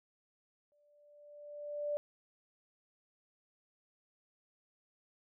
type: tone with exponential growth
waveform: sine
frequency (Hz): 587.3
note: D5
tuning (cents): 0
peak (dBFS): -31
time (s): 0.72-1.97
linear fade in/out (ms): 0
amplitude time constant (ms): 270
effects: none

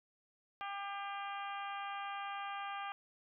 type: harmonic tone with a mistuned harmonic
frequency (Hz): 399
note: G4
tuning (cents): +31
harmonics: 2 / 3 / 4 / 5 / 6 / 7 / 8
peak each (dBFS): -43 / -44 / -49 / -54 / -52 / -53 / -55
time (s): 0.61-2.92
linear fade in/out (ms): 0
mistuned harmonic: 5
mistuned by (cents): +20
effects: none

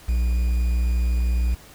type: tone with quantisation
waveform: triangle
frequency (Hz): 59.8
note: A#1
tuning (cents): +45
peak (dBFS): -16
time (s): 0.08-1.55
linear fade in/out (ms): 10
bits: 7
effects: pink hiss -47 dBFS RMS until 1.74 s

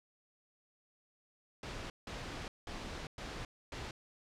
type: noise bursts at uneven times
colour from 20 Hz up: pink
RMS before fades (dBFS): -43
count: 5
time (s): 1.63-1.9 / 2.07-2.48 / 2.67-3.07 / 3.18-3.45 / 3.72-3.91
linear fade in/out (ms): 2
effects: low-pass 5000 Hz 12 dB/octave

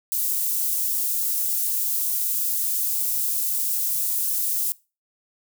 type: high-pass noise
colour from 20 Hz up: white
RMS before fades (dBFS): -24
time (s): 0.12-4.72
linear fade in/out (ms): 0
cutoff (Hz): 9900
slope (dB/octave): 12
effects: noise-tail reverb RT60 0.3 s tail -22 dB re dry

